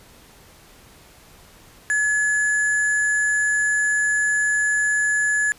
sine tone with sample-and-hold, 1702 Hz, G#6, 42 cents sharp, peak -17 dBFS, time 1.9-5.52 s, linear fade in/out 0 ms, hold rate 8820 Hz, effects pink hiss -49 dBFS RMS until 5.58 s + resampled to 32000 Hz

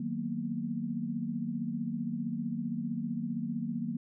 sine chord, B major seventh, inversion first, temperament just, 154.34 / 185.21 / 231.5 / 246.9 Hz, D#3 / F#3 / A#3 / B3, -14 / +2 / -12 / 0 cents, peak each -40 / -38 / -34 / -40 dBFS, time 0-3.97 s, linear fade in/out 5 ms, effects none

